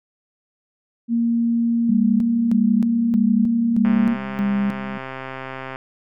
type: tone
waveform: sine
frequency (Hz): 233.1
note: A#3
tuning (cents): 0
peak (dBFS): -16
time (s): 1.08-4.17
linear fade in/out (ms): 50
type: tone with tremolo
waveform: sine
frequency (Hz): 201.3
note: G3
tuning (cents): +46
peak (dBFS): -17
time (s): 1.89-4.98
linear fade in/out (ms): 5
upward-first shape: square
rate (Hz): 1.6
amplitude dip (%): 70
type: click train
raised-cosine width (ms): 0.5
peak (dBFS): -16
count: 253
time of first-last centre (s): 3.85-5.759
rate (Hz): 132
effects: none